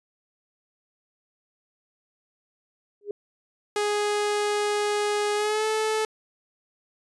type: tone with exponential growth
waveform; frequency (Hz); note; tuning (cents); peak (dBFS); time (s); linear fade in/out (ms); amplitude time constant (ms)
sine; 410; G#4; -22; -24; 3.01-3.11; 2; 21
type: tone with pitch glide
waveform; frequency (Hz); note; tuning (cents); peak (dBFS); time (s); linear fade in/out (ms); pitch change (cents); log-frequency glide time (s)
sawtooth; 415.3 to 435.4; G#4 to A4; 0 to -18; -19; 3.76-6.05; 2; +82; 5.35-5.66
effects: resampled to 24000 Hz

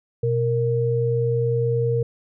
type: tone pair together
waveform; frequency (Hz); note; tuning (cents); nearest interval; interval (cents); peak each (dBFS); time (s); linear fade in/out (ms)
sine; 123.1 / 464.8; B2 / A#4; -5 / -5; octave + major seventh; 2300; -21; 0.23-2.03; 5
effects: none

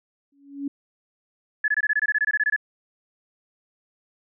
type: tone with exponential growth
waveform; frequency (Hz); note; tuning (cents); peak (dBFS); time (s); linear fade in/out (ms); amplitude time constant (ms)
sine; 280.7; C#4; +22; -23; 0.32-0.68; 5; 77
type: tone bursts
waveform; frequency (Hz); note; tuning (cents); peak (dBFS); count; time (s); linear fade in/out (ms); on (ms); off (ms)
sine; 1710; A6; -50; -18; 15; 1.64-2.563; 5; 41; 22
effects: none

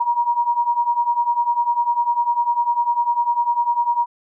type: beating tone pair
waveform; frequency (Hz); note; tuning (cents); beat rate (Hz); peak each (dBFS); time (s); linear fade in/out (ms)
sine; 945 / 955; A#5 / A#5; +23 / +42; 10; -21 / -18; 0-4.06; 10
effects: none

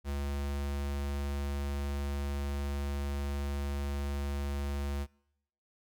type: tone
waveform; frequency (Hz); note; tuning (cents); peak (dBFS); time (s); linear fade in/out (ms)
square; 70.7; C#2; +35; -33; 0.04-5.07; 50
effects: noise-tail reverb RT60 0.9 s tail -25 dB re dry

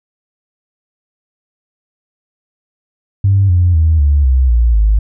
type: tone with pitch steps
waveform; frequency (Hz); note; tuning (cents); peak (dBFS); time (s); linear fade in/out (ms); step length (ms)
sine; 98.2 / 88.5 / 79.76 / 71.89 / 64.79 / 58.39 / 52.62; G2 / F2 / D#2 / D2 / C2 / A#1 / G#1; +4 / +23 / +43 / -36 / -16 / +4 / +23; -6; 3.24-4.99; 5; 250
effects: tanh soft clip ceiling -2 dBFS

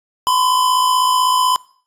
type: tone pair together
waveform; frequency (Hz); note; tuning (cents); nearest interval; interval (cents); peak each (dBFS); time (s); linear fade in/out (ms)
square; 1009 / 1065; B5 / C6; +37 / +30; minor second; 93; -14 / -22; 0.27-1.56; 0
effects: noise-tail reverb RT60 0.5 s tail -22 dB re dry + resampled to 32000 Hz

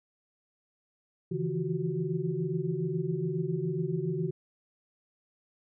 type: tone cluster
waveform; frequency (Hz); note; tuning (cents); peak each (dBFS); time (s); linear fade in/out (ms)
sine; 140.9 / 163.3 / 170.5 / 356.5 / 376.6; C#3 / E3 / F3 / F4 / F#4; +29 / -16 / -41 / +36 / +31; -35 / -32 / -39 / -38 / -34; 1.31-4.31; 10
effects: none

